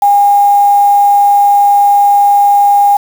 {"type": "tone with quantisation", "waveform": "sine", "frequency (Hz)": 811, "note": "G#5", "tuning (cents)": -41, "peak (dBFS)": -4, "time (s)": [0.02, 2.97], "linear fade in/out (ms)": 5, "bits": 4, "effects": []}